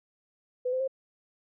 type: tone with pitch steps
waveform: sine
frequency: 501 / 516 / 531.4 Hz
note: B4 / C5 / C5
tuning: +25 / -24 / +27 cents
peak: -26 dBFS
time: 0.65-0.878 s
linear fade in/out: 10 ms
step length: 76 ms
effects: none